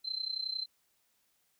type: tone with amplitude modulation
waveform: sine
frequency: 4100 Hz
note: C8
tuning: 36 cents flat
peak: -30 dBFS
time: 0.04-0.66 s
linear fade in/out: 20 ms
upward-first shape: sine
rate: 31.1 Hz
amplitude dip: 85%
effects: white hiss -74 dBFS RMS until 1.59 s